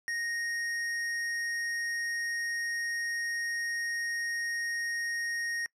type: tone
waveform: square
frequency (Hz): 1864.7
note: A#6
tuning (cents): 0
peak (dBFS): -32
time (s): 0.08-5.66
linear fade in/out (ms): 0
effects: noise-tail reverb RT60 0.1 s tail -24 dB re dry + low-pass 9000 Hz 12 dB/octave